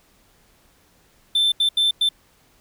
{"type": "tone bursts at uneven times", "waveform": "triangle", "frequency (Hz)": 3547, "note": "A7", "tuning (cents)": 13, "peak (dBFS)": -14, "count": 4, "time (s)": [[1.35, 1.52], [1.6, 1.69], [1.77, 1.91], [2.01, 2.09]], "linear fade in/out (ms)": 5, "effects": ["pink hiss -58 dBFS RMS until 2.6 s"]}